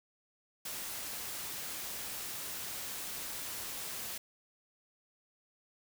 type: noise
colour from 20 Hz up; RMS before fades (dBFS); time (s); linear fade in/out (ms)
white; -41; 0.65-4.18; 5
effects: none